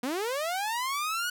sawtooth linear sweep, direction up, 233.1 to 1477 Hz, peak -25 dBFS, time 0.03-1.3 s, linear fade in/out 5 ms, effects none

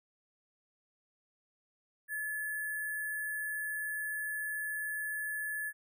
sine tone with sample-and-hold, 1717 Hz, A6, 43 cents flat, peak -34 dBFS, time 2.08-5.73 s, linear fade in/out 50 ms, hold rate 11025 Hz, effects none

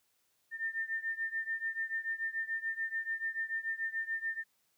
sine beating tone pair, 1801 / 1807.9 Hz, A6 / A6, +40 / +46 cents, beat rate 6.9 Hz, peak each -36 / -38 dBFS, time 0.51-4.44 s, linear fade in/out 50 ms, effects white hiss -75 dBFS RMS until 4.77 s + high-pass 60 Hz 12 dB/octave

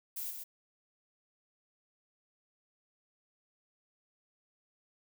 violet noise with echo, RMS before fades -39 dBFS, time 0.16-0.31 s, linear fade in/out 10 ms, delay 130 ms, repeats 1, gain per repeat -5 dB, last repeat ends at 0.44 s, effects none

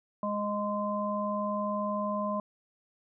harmonic tone, 206.9 Hz, G#3, 6 cents flat, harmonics 1 / 3 / 5, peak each -33 / -33 / -33 dBFS, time 0.23-2.4 s, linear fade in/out 2 ms, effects none

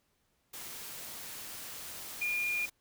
sine tone in noise, 2419 Hz, D#7, 49 cents flat, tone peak -30 dBFS, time 2.21-2.66 s, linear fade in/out 10 ms, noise white, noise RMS -44 dBFS, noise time 0.53-2.7 s, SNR +11 dB, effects pink hiss -75 dBFS RMS until 2.8 s

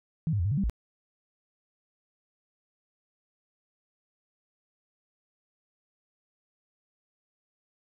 sine tone with pitch steps, 160.3 / 103.7 / 85.1 / 102.8 / 141.7 / 196.6 / 56.3 Hz, E3 / G#2 / F2 / G#2 / C#3 / G3 / A1, -48 / -2 / -44 / -17 / +38 / +5 / +40 cents, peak -24 dBFS, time 0.27-0.697 s, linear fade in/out 0 ms, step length 61 ms, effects none

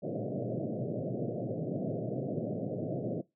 pink band-pass noise, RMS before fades -35 dBFS, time 0.02-3.22 s, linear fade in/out 20 ms, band 110 to 670 Hz, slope 96 dB/octave, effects noise-tail reverb RT60 0.2 s tail -20 dB re dry

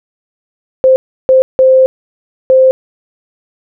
sine tone bursts at uneven times, 522 Hz, C5, 4 cents flat, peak -3 dBFS, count 4, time 0.84-0.96 / 1.29-1.42 / 1.59-1.86 / 2.5-2.71 s, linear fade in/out 0 ms, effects none

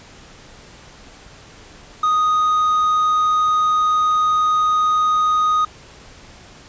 triangle tone, 1244.5 Hz, D#6, in tune, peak -12 dBFS, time 2.03-5.65 s, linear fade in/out 5 ms, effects pink hiss -43 dBFS RMS until 6.68 s + resampled to 16000 Hz

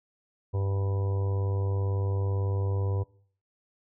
harmonic tone, 98 Hz, G2, in tune, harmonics 1 / 3 / 4 / 5 / 6 / 7 / 8 / 9 / 10, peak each -25 / -46 / -39 / -39 / -49 / -51 / -52 / -52 / -46 dBFS, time 0.53-3.04 s, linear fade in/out 20 ms, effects noise-tail reverb RT60 0.5 s tail -20 dB re dry

